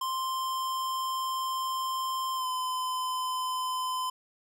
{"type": "tone with pitch glide", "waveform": "square", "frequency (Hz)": [1046.5, 1021.4], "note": ["C6", "C6"], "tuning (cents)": [0, -42], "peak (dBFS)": -30, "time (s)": [0.01, 4.1], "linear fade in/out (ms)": 5, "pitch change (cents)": -42, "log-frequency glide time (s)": [2.35, 2.46], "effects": []}